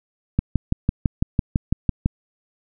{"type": "click train", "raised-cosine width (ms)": 5, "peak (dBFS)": -5, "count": 11, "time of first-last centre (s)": [0.39, 2.059], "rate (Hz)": 5.99, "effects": []}